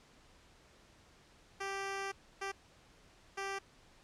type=tone bursts at uneven times; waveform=10% pulse; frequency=392 Hz; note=G4; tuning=in tune; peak=-29 dBFS; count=3; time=1.6-2.12 / 2.41-2.52 / 3.37-3.59 s; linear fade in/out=10 ms; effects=pink hiss -63 dBFS RMS until 4.03 s + low-pass 7000 Hz 12 dB/octave